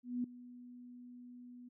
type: tone with ADSR envelope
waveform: sine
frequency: 245.6 Hz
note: B3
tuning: 9 cents flat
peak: -32 dBFS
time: 0.03-1.69 s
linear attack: 210 ms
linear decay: 4 ms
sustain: -18 dB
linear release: 12 ms
effects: none